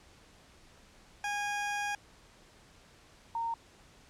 20% pulse / sine tone pair in turn, 820 / 920.4 Hz, G#5 / A#5, -22 / -22 cents, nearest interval major second, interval 200 cents, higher second, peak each -27 / -31 dBFS, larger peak first, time 1.24-1.95 / 3.35-3.54 s, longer first, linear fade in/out 2 ms, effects pink hiss -59 dBFS RMS until 4.09 s + low-pass 8000 Hz 12 dB/octave

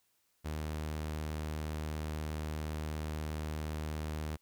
sawtooth tone, 77 Hz, D#2, 17 cents flat, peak -32 dBFS, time 0.44-4.37 s, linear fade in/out 20 ms, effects white hiss -75 dBFS RMS until 4.41 s

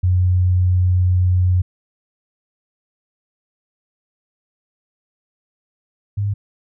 sine tone pair in turn, 90.8 / 101.51 Hz, F#2 / G#2, -32 / -39 cents, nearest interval major second, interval 193 cents, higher second, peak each -12 / -17 dBFS, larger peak first, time 0.03-1.62 / 6.17-6.34 s, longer first, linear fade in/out 10 ms, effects none

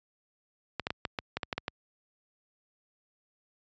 clicks, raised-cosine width 0.3 ms, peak -15 dBFS, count 10, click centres 0.797 / 0.869 / 0.905 / 1.052 / 1.188 / 1.37 / 1.432 / 1.528 / 1.58 / 1.681 s, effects high-pass 60 Hz 12 dB/octave + resampled to 16000 Hz

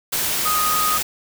sine tone in noise, 1244.5 Hz, D#6, in tune, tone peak -19 dBFS, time 0.45-0.98 s, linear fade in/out 10 ms, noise white, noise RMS -22 dBFS, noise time 0.12-1.03 s, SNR 0 dB, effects none

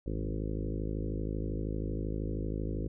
harmonic tone with a mistuned harmonic, 52.8 Hz, G#1, 29 cents sharp, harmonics 1 / 2 / 3 / 4 / 5 / 6 / 7 / 8 / 9 / 10, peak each -35 / -39 / -41 / -44 / -42 / -42 / -44 / -46 / -47 / -50 dBFS, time 0.06-2.88 s, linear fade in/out 5 ms, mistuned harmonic 3, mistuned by +26 cents, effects none

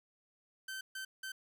sawtooth tone bursts at uneven times, 1544 Hz, G6, 27 cents flat, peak -37 dBFS, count 3, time 0.68-0.81 / 0.95-1.05 / 1.23-1.32 s, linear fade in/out 5 ms, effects none

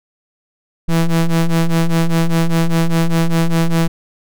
square ring-modulated tone, 82.41 Hz, E2, in tune, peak -9 dBFS, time 0.88-3.88 s, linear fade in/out 10 ms, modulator 84.9 Hz, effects none

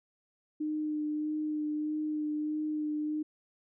sine tone with vibrato, 303.8 Hz, D#4, 41 cents flat, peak -30 dBFS, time 0.6-3.23 s, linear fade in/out 10 ms, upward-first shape sine, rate 1.6 Hz, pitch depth 15 cents each way, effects none

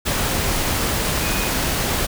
sine tone in noise, 2489 Hz, D#7, in tune, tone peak -30 dBFS, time 1.22-1.5 s, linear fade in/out 20 ms, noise pink, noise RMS -21 dBFS, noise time 0.05-2.07 s, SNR -12 dB, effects none

